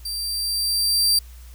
sawtooth tone with level ramp, 4699 Hz, D8, in tune, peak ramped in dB -24 to -12 dBFS, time 0.05-1.19 s, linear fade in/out 5 ms, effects added 60 Hz sine -39 dBFS peak until 1.54 s + white hiss -52 dBFS RMS until 1.54 s

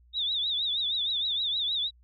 sine tone with vibrato, 3649 Hz, A#7, 38 cents flat, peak -26 dBFS, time 0.13-1.91 s, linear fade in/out 50 ms, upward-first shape triangle, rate 6.4 Hz, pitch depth 140 cents each way, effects added 60 Hz sine -56 dBFS peak until 2.03 s

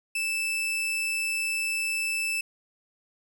40% pulse tone, 2637 Hz, E7, in tune, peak -25 dBFS, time 0.15-2.41 s, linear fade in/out 5 ms, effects none

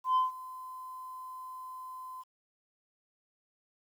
sine tone with ADSR envelope, 1026 Hz, C6, 34 cents flat, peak -20 dBFS, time 0.04-2.24 s, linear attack 120 ms, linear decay 150 ms, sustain -21 dB, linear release 32 ms, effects tanh soft clip ceiling -22 dBFS + 10-bit

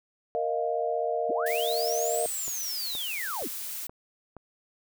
sine chord, Bb suspended fourth, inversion none, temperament equal, 466.2 / 622.3 / 698.5 Hz, Bb4 / Eb5 / F5, 0 / 0 / 0 cents, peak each -30 dBFS, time 0.35-2.26 s, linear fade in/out 0 ms
sine linear two-way sweep, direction up then down, 172.8 to 8530 to 172.8 Hz, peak -32 dBFS, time 1.29-3.48 s, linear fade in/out 10 ms, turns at 2.24 s
blue noise, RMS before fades -36 dBFS, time 1.46-3.87 s, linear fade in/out 5 ms
click train, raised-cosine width 1 ms, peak -29 dBFS, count 5, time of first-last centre 2.48-4.367 s, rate 2.12 Hz
effects none

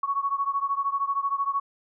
sine beating tone pair, 1108.7 / 1121.7 Hz, C#6 / C#6, 0 / +20 cents, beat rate 13 Hz, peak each -26 / -28 dBFS, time 0.03-1.6 s, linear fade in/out 5 ms, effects none

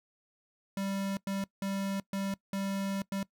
square tone bursts at uneven times, 196 Hz, G3, in tune, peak -32 dBFS, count 6, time 0.77-1.17 / 1.27-1.44 / 1.62-2 / 2.13-2.34 / 2.53-3.02 / 3.12-3.23 s, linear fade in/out 2 ms, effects noise-tail reverb RT60 0.1 s tail -21 dB re dry

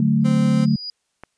sine chord, D major, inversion none, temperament equal, 146.83 / 185 / 220 Hz, D3 / F#3 / A3, 0 / 0 / 0 cents, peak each -19 / -21 / -17 dBFS, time 0-0.76 s, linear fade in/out 2 ms
sine tone with exponential growth, 4900 Hz, D#8, 27 cents flat, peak -26 dBFS, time 0.21-0.9 s, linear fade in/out 1 ms, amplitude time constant 150 ms
30% pulse tone, 260 Hz, C4, 11 cents flat, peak -22 dBFS, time 0.24-0.66 s, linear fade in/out 20 ms
click, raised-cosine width 0.5 ms, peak -21 dBFS, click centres 1.236 s
effects white hiss -71 dBFS RMS until 1.37 s + resampled to 22050 Hz

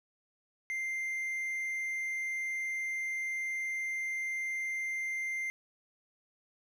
triangle tone, 2093 Hz, C7, in tune, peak -31 dBFS, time 0.7-5.5 s, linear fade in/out 0 ms, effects none

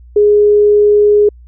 sine tone, 415.3 Hz, G#4, in tune, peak -5 dBFS, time 0.16-1.29 s, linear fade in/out 5 ms, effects added 60 Hz sine -35 dBFS peak until 1.47 s

